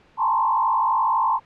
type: tone with frequency modulation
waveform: sine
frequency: 969 Hz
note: B5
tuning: 33 cents flat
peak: -17 dBFS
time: 0.17-1.4 s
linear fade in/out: 50 ms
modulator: 51.9 Hz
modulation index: 2.1
effects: pink hiss -55 dBFS RMS until 1.45 s + low-pass 3000 Hz 12 dB/octave